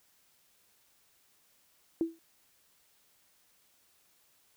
sine tone with exponential decay, 329.6 Hz, E4, in tune, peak -23 dBFS, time 2.01-2.19 s, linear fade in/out 1 ms, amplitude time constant 37 ms, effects white hiss -68 dBFS RMS until 4.56 s

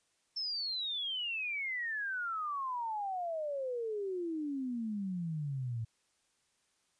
sine exponential sweep, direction down, 5360 to 110 Hz, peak -34 dBFS, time 0.36-5.85 s, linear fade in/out 10 ms, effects white hiss -75 dBFS RMS until 6.99 s + resampled to 22050 Hz

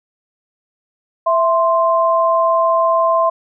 sine tone pair together, 661 / 1045.6 Hz, E5 / C6, +5 / -1 cents, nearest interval minor sixth, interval 794 cents, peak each -14 dBFS, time 1.26-3.3 s, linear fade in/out 10 ms, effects none

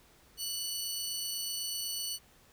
20% pulse tone pair together, 2960 / 4454 Hz, F#7 / C#8, 0 / +7 cents, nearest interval perfect fifth, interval 707 cents, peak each -34 / -30 dBFS, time 0.37-2.19 s, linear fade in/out 50 ms, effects pink hiss -62 dBFS RMS until 2.52 s

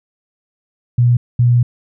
sine tone bursts at uneven times, 121.2 Hz, B2, 32 cents flat, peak -8 dBFS, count 2, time 0.98-1.17 / 1.39-1.63 s, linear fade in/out 5 ms, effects none

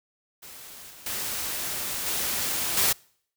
white noise with level steps, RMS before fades -44 / -47 / -31 / -28 / -22 dBFS, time 0.42-2.93 s, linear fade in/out 10 ms, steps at 0.9 / 1.06 / 2.06 / 2.77 s, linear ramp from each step 5 ms, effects noise-tail reverb RT60 0.6 s tail -26 dB re dry

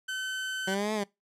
30% pulse tone, 1527 Hz, G6, 46 cents flat, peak -29 dBFS, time 0.08-0.75 s, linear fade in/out 10 ms
15% pulse linear two-way sweep, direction up then down, 187.3 to 218.7 to 195.5 Hz, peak -22 dBFS, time 0.67-1.04 s, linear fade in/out 10 ms, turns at 0.94 s
effects noise-tail reverb RT60 0.2 s tail -23 dB re dry + low-pass 10000 Hz 12 dB/octave

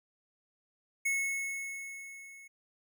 square tone with level ramp, 2192 Hz, C#7, 20 cents flat, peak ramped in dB -28 to -51 dBFS, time 1.05-2.48 s, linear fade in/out 10 ms, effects none

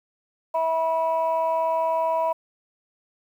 sine tone pair together, 650.7 / 975 Hz, E5 / B5, -23 / -23 cents, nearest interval perfect fifth, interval 700 cents, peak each -22 dBFS, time 0.54-2.33 s, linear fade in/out 10 ms, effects tanh soft clip ceiling -15 dBFS + 9-bit

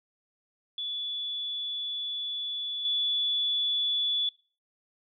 sine tone with level steps, 3440 Hz, A7, 40 cents flat, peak -31 / -25 dBFS, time 0.78-4.29 s, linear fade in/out 2 ms, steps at 2.85 s, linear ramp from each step 2 ms, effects noise-tail reverb RT60 0.4 s tail -23 dB re dry

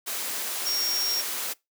sine tone in noise, 5570 Hz, F8, 5 cents flat, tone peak -25 dBFS, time 0.65-1.22 s, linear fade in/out 20 ms, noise white, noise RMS -31 dBFS, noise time 0.06-1.54 s, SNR +3 dB, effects noise-tail reverb RT60 0.2 s tail -23 dB re dry + high-pass 300 Hz 12 dB/octave

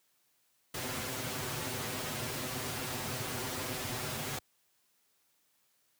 pink noise with comb filter, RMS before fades -37 dBFS, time 0.74-4.39 s, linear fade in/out 5 ms, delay 7.9 ms, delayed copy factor +0.8, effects white hiss -73 dBFS RMS until 5.99 s + high-pass 80 Hz 12 dB/octave

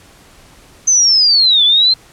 sine linear two-way sweep, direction down then up, 6272 to 3416 to 4170 Hz, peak -7 dBFS, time 0.87-1.94 s, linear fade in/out 10 ms, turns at 1.64 s, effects pink hiss -44 dBFS RMS until 2.12 s + low-pass 11000 Hz 12 dB/octave

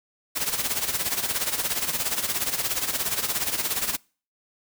white noise with tremolo, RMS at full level -24 dBFS, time 0.35-3.97 s, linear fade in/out 20 ms, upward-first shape sine, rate 17 Hz, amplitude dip 70%, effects noise-tail reverb RT60 0.4 s tail -26 dB re dry

